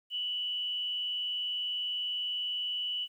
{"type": "tone with amplitude modulation", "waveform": "sine", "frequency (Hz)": 2960, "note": "F#7", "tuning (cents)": 0, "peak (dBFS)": -29, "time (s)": [0.1, 3.08], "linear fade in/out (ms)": 50, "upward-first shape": "sine", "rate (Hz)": 180, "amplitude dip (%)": 45, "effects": ["11-bit"]}